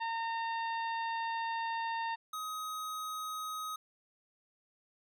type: harmonic tone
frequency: 914 Hz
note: A#5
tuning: 34 cents flat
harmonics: 1 / 2 / 3 / 4 / 5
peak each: -34 / -41 / -47 / -50 / -53 dBFS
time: 0-2.16 s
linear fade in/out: 20 ms
type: tone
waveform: square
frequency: 1260 Hz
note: D#6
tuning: 21 cents sharp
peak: -38 dBFS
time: 2.33-3.76 s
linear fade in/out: 5 ms
effects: none